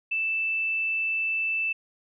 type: tone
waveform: sine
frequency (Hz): 2645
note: E7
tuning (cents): +5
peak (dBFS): -24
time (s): 0.11-1.73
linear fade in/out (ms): 10
effects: none